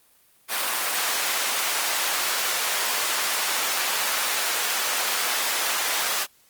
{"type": "high-pass noise", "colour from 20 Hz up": "pink", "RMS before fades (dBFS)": -25, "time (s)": [0.48, 6.27], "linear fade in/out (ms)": 50, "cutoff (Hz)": 890, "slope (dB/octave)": 12, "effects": ["white hiss -59 dBFS RMS until 6.49 s", "Opus 32 kbps"]}